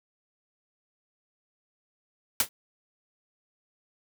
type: noise with exponential decay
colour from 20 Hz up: white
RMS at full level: -18 dBFS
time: 2.4-2.49 s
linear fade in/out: 2 ms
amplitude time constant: 19 ms
effects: none